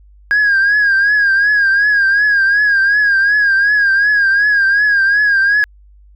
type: tone with vibrato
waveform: sine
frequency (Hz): 1632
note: G#6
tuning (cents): -31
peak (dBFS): -7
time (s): 0.31-5.64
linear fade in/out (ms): 0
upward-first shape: triangle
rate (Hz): 2.7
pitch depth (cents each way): 82
effects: tanh soft clip ceiling -7 dBFS + added 50 Hz sine -41 dBFS peak until 6.15 s